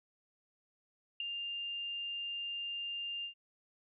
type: tone with ADSR envelope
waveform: sine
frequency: 2800 Hz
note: F7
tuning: 4 cents sharp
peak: -30 dBFS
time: 1.2-3.34 s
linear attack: 4 ms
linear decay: 4 ms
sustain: -7 dB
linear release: 98 ms
effects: none